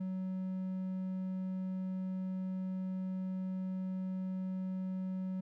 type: tone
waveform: triangle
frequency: 187 Hz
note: F#3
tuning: 19 cents sharp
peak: -33 dBFS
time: 0-5.41 s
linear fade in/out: 10 ms
effects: none